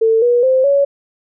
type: tone with pitch steps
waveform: sine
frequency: 448.1 / 483 / 520.7 / 561.3 Hz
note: A4 / B4 / C5 / C#5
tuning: +32 / -39 / -8 / +22 cents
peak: -9 dBFS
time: 0.01-0.85 s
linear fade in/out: 10 ms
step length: 210 ms
effects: none